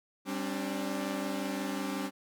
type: chord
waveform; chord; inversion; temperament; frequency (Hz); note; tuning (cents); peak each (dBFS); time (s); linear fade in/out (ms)
sawtooth; G suspended fourth; none; equal with one note detuned; 196 / 268.1 / 293.7; G3 / C4 / D4; 0 / +42 / 0; -33; 0.25-2.11; 50
effects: none